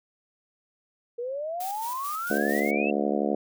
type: exponential sweep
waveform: sine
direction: up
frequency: 466.2 to 2729 Hz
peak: -29 dBFS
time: 1.18-2.91 s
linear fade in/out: 10 ms
type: noise with tremolo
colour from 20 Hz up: blue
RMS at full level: -38 dBFS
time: 1.6-2.71 s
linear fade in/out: 5 ms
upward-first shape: square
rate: 4.5 Hz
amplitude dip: 45%
type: harmonic tone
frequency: 71.8 Hz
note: D2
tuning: 39 cents flat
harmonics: 3 / 4 / 5 / 6 / 7 / 8 / 9 / 10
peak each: -29 / -30 / -31 / -32 / -32 / -33 / -34 / -34 dBFS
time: 2.3-3.35 s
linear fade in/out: 5 ms
effects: none